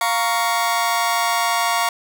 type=chord; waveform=sawtooth; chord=Bb minor; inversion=second; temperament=just; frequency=699.2 / 932.3 / 1118.8 Hz; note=F5 / Bb5 / Db6; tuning=+2 / 0 / +16 cents; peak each=-18 dBFS; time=0.01-1.89 s; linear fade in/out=2 ms; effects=none